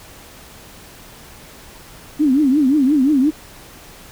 sine tone with vibrato, 280.1 Hz, C#4, 18 cents sharp, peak -11 dBFS, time 2.19-3.31 s, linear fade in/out 20 ms, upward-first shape triangle, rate 5.7 Hz, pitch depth 210 cents each way, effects pink hiss -41 dBFS RMS until 4.11 s

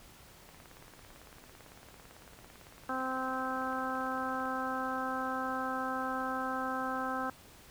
click train, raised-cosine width 0.5 ms, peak -38 dBFS, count 72, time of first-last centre 0.49-4.456 s, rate 17.9 Hz
harmonic tone, 260.1 Hz, C4, 10 cents flat, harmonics 1 / 2 / 3 / 4 / 5 / 6, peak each -39 / -41 / -39 / -40 / -38 / -41 dBFS, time 2.89-7.3 s, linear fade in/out 2 ms
effects pink hiss -56 dBFS RMS until 7.7 s

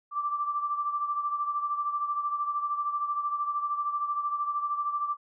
sine beating tone pair, 1171 / 1184 Hz, D6 / D6, -5 / +14 cents, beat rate 13 Hz, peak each -28 / -35 dBFS, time 0.11-5.17 s, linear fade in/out 50 ms, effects none

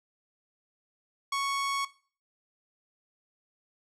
sawtooth tone, 1108.7 Hz, C#6, in tune, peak -24 dBFS, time 1.32-1.85 s, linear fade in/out 5 ms, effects noise-tail reverb RT60 0.4 s tail -17 dB re dry + low-pass 9000 Hz 12 dB/octave

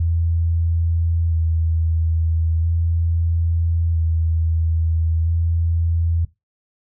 sine tone with vibrato, 82.41 Hz, E2, in tune, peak -16 dBFS, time 0-6.25 s, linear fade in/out 5 ms, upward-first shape square, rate 0.38 Hz, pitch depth 20 cents each way, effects noise-tail reverb RT60 0.2 s tail -18 dB re dry

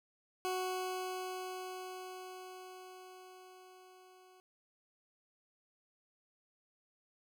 20% pulse tone with level ramp, 370 Hz, F#4, in tune, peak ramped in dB -29 to -55 dBFS, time 0.45-4.4 s, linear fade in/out 0 ms, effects none

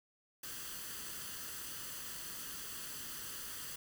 white noise with comb filter, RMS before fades -45 dBFS, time 0.43-3.76 s, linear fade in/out 5 ms, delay 0.65 ms, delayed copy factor +0.6, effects none

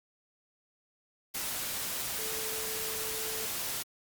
sine tone in noise, 440 Hz, A4, in tune, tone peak -42 dBFS, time 2.18-3.46 s, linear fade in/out 10 ms, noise white, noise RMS -35 dBFS, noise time 1.34-3.83 s, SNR -10 dB, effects Opus 48 kbps

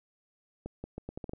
accelerating click train, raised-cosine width 2 ms, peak -25 dBFS, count 8, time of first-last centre 0.66-1.334 s, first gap 180 ms, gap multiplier 0.78, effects none

